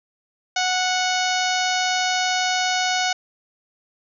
harmonic tone, 737 Hz, F#5, 7 cents flat, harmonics 1 / 2 / 3 / 4 / 5 / 6 / 7 / 8 / 9, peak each -23 / -26 / -28 / -29 / -30 / -31 / -31 / -32 / -33 dBFS, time 0.56-3.13 s, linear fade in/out 5 ms, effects none

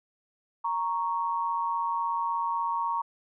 sine tone pair together, 932.3 / 1108.7 Hz, A#5 / C#6, 0 / 0 cents, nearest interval minor third, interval 300 cents, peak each -28 / -30 dBFS, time 0.64-3.02 s, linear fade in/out 10 ms, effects none

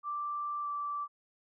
sine tone with pitch glide, 1174.7 to 1164.6 Hz, D6 to D6, 0 to -15 cents, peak -33 dBFS, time 0.03-1.08 s, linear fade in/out 50 ms, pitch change -15 cents, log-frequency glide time 0.62-0.67 s, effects none

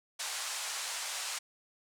white band-pass noise, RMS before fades -38 dBFS, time 0.19-1.39 s, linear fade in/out 10 ms, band 640 to 8900 Hz, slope 24 dB/octave, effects none

